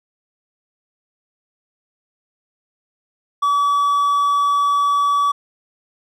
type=tone; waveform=triangle; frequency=1144 Hz; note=D6; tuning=46 cents flat; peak=-12 dBFS; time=3.42-5.32 s; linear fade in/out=10 ms; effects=none